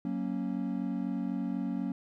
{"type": "chord", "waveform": "triangle", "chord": "F# major", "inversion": "none", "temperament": "equal", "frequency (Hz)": [185, 233.1, 277.2], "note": ["F#3", "A#3", "C#4"], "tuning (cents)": [0, 0, 0], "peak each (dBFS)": -33, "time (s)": [0.05, 1.92], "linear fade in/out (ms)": 2, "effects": []}